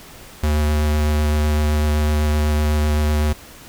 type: tone with vibrato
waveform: square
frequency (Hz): 75.4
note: D2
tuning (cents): +46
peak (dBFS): -16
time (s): 0.43-3.33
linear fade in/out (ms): 5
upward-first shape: square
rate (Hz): 7.9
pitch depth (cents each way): 9
effects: pink hiss -41 dBFS RMS until 3.68 s